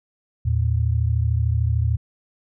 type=tone pair together; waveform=sine; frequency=80.39 / 113.8 Hz; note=E2 / A#2; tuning=-43 / -41 cents; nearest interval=tritone; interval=602 cents; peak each=-20 dBFS; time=0.45-1.97 s; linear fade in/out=10 ms; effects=none